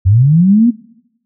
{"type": "linear sweep", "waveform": "sine", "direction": "up", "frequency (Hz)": [87.7, 246.9], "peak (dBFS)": -5, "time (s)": [0.05, 0.71], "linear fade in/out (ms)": 20, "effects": ["noise-tail reverb RT60 0.8 s tail -20 dB re dry"]}